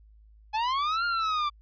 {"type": "linear two-way sweep", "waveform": "45% pulse", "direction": "up then down", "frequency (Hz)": [837, 1415, 1163], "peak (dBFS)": -25, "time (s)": [0.53, 1.5], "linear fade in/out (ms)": 20, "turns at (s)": 1.05, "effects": ["added 53 Hz sine -52 dBFS peak until 1.61 s", "resampled to 11025 Hz"]}